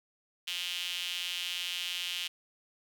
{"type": "tone with high-pass filter", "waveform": "sawtooth", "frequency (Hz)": 177.2, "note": "F3", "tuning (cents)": 25, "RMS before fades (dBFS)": -36, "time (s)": [0.47, 2.28], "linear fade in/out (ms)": 10, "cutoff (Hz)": 3000, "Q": 4.4, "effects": []}